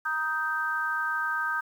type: harmonic tone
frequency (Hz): 312.6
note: D#4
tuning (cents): +8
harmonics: 3 / 4 / 5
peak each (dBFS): -35 / -31 / -28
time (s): 0.05-1.61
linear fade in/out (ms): 10
effects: 9-bit